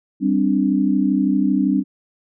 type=chord; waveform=sine; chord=G suspended fourth; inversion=none; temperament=just; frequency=196 / 261.3 / 294 Hz; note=G3 / C4 / D4; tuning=0 / -2 / +2 cents; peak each=-19 dBFS; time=0.2-1.84 s; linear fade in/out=50 ms; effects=none